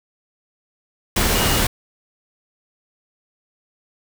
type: tone in noise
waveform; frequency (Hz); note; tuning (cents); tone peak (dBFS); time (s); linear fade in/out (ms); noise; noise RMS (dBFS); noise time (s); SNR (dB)
sine; 2879; F#7; -48; -27; 1.35-1.59; 5; pink; -18; 1.16-1.67; -12
effects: none